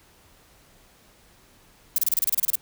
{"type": "noise bursts", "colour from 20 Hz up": "violet", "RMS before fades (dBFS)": -21, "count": 12, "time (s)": [1.96, 2.555], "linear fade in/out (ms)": 2, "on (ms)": 23, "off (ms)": 29, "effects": ["pink hiss -56 dBFS RMS until 2.61 s"]}